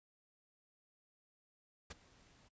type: noise with ADSR envelope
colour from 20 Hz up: pink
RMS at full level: -45 dBFS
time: 1.9-2.49 s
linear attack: 9 ms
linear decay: 24 ms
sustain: -21 dB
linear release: 17 ms
effects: noise-tail reverb RT60 0.1 s tail -24 dB re dry + resampled to 16000 Hz